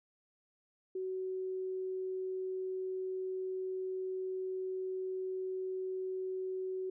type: tone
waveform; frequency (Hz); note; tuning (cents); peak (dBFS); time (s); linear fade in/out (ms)
sine; 374.7; F#4; +22; -35; 0.95-6.9; 5
effects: none